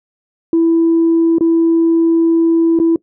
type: tone with dropouts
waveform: sine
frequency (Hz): 330.9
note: E4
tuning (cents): +7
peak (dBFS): -7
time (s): 0.53-2.96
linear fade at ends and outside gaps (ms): 2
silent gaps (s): 1.384-1.408 / 2.79-2.799
effects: noise-tail reverb RT60 0.1 s tail -21 dB re dry + tanh soft clip ceiling -5 dBFS